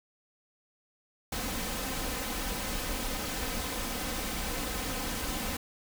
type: noise with comb filter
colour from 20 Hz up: pink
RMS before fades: -34 dBFS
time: 1.32-5.57 s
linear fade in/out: 5 ms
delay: 3.9 ms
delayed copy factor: +0.55
effects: none

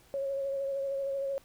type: tone with vibrato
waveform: sine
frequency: 549 Hz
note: C#5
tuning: 17 cents flat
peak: -30 dBFS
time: 0.14-1.38 s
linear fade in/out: 0 ms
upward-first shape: sine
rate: 13 Hz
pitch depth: 24 cents each way
effects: pink hiss -61 dBFS RMS until 1.44 s

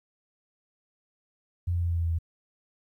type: tone with pitch steps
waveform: sine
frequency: 87.5 / 86.64 / 85.8 / 84.96 / 84.13 / 83.31 / 82.49 Hz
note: F2 / F2 / F2 / F2 / E2 / E2 / E2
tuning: +4 / -13 / -30 / -47 / +36 / +19 / +2 cents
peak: -24 dBFS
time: 1.67-2.188 s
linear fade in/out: 10 ms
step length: 74 ms
effects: 11-bit

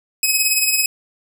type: tone with tremolo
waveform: 10% pulse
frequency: 2546 Hz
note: D#7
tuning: 39 cents sharp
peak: -4 dBFS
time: 0.23-0.86 s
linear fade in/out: 2 ms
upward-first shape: sine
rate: 18 Hz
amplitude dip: 50%
effects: none

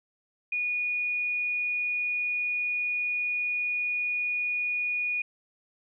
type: tone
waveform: sine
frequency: 2455 Hz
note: D#7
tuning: 24 cents flat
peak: -26 dBFS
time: 0.52-5.22 s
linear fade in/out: 5 ms
effects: none

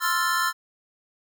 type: chord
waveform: square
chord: F major seventh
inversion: second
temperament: equal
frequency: 1046.5 / 1318.5 / 1396.9 / 1760 Hz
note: C6 / E6 / F6 / A6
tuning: 0 / 0 / 0 / 0 cents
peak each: -28 dBFS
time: 0-0.53 s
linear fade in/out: 50 ms
type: noise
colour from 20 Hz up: violet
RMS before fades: -36 dBFS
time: 0.02-0.12 s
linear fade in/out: 0 ms
effects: none

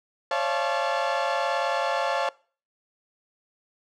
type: tone cluster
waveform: 30% pulse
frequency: 542 / 581 / 687 / 869 Hz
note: C#5 / D5 / F5 / A5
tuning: -39 / -19 / -29 / -22 cents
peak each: -25 / -29 / -26 / -26 dBFS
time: 0.31-2.29 s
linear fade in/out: 2 ms
effects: noise-tail reverb RT60 0.4 s tail -22 dB re dry + low-pass 4000 Hz 12 dB/octave

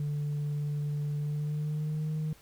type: tone with pitch glide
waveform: sine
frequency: 146.83 to 155.02 Hz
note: D3 to D#3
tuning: 0 to -6 cents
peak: -27 dBFS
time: 0-2.33 s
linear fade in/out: 2 ms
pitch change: +94 cents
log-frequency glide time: 1.16-2.13 s
effects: tanh soft clip ceiling -28 dBFS + pink hiss -58 dBFS RMS until 2.41 s

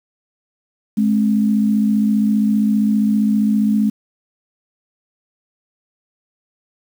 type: tone pair together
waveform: sine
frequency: 212.1 / 267.2 Hz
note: G#3 / C4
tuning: +37 / +36 cents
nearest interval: major third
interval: 399 cents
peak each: -13 / -21 dBFS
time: 0.97-3.9 s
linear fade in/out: 10 ms
effects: 7-bit

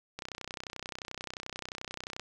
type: click train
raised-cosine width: 0.2 ms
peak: -21 dBFS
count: 64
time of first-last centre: 0.19-2.196 s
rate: 31.4 Hz
effects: none

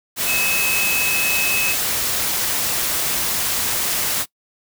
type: tone in noise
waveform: sine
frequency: 2579 Hz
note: E7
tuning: 39 cents flat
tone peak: -20 dBFS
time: 0.25-1.76 s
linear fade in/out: 50 ms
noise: white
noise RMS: -21 dBFS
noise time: 0.16-4.26 s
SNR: -2 dB
effects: noise-tail reverb RT60 0.1 s tail -22 dB re dry

